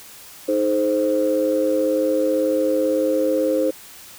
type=chord; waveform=sine; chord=Ab major; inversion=second; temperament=equal with one note detuned; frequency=311.1 / 425.3 / 523.3 Hz; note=Eb4 / Ab4 / C5; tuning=0 / +41 / 0 cents; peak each=-21 / -24 / -18 dBFS; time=0.48-3.71 s; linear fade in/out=10 ms; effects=tanh soft clip ceiling -9 dBFS + white hiss -42 dBFS RMS until 4.18 s